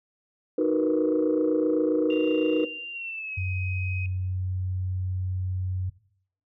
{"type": "chord", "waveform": "sine", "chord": "B major seventh", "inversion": "first", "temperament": "equal", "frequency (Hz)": [311.1, 370, 466.2, 493.9], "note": ["D#4", "F#4", "A#4", "B4"], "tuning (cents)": [0, 0, 0, 0], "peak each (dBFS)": [-24, -27, -26, -25], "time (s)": [0.58, 2.65], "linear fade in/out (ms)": 5}
{"type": "tone with pitch glide", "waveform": "sine", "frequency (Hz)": [2782, 2522], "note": ["F7", "D#7"], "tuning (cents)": [-7, 23], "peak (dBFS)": -32, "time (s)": [2.1, 4.06], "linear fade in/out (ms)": 2, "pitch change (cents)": -170, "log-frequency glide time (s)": [2.92, 3.4]}
{"type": "tone", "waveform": "sine", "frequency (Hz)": 92.5, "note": "F#2", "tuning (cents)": 0, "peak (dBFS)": -26, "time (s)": [3.37, 5.9], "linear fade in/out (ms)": 10}
{"effects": ["noise-tail reverb RT60 0.6 s tail -17 dB re dry", "tanh soft clip ceiling -14 dBFS"]}